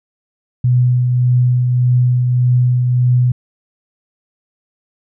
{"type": "tone with tremolo", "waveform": "sine", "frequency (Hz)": 124.3, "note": "B2", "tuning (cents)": 12, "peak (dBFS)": -8, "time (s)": [0.64, 3.32], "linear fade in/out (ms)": 5, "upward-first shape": "triangle", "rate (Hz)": 1.7, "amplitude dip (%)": 35, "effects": []}